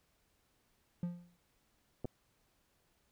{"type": "tone with exponential decay", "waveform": "triangle", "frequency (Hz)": 174.61, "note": "F3", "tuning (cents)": 0, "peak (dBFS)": -30, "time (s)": [1.03, 1.37], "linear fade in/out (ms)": 2, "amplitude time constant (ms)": 72}
{"type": "clicks", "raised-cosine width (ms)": 2, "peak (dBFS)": -27, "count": 2, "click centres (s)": [2.046, 2.054]}
{"effects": ["pink hiss -75 dBFS RMS until 3.11 s"]}